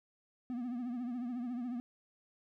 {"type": "tone with vibrato", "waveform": "triangle", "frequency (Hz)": 244.4, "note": "B3", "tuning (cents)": -18, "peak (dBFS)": -34, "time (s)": [0.5, 1.8], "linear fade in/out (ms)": 0, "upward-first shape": "triangle", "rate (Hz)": 14, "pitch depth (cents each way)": 99, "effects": []}